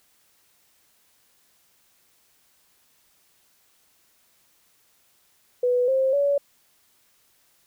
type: tone with pitch steps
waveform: sine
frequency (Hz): 493.9 / 529.3 / 567.3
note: B4 / C5 / C#5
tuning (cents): 0 / +20 / +40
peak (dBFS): -18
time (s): 5.63-6.38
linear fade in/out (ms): 5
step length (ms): 250
effects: white hiss -63 dBFS RMS until 7.66 s